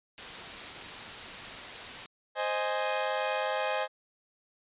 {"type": "noise", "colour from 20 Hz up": "white", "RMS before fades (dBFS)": -40, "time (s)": [0.18, 2.06], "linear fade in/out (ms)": 0}
{"type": "chord", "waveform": "sawtooth", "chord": "Ab major", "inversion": "first", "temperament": "equal", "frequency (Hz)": [523.3, 622.3, 830.6], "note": ["C5", "Eb5", "Ab5"], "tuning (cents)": [0, 0, 0], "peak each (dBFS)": -29, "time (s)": [2.35, 3.88], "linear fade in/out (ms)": 50}
{"effects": ["resampled to 8000 Hz"]}